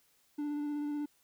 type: tone with vibrato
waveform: triangle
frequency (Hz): 293.7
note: D4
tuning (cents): 0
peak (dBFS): -31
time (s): 0.38-1.06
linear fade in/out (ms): 10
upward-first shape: square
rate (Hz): 16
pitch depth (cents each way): 13
effects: white hiss -70 dBFS RMS until 1.23 s